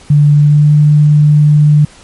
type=tone with pitch glide; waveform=sine; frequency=146.83 to 149.14 Hz; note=D3 to D3; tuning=0 to +27 cents; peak=-3 dBFS; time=0.1-1.85 s; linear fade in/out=5 ms; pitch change=+27 cents; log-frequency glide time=0.37-0.71 s; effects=pink hiss -39 dBFS RMS until 2.03 s + MP3 48 kbps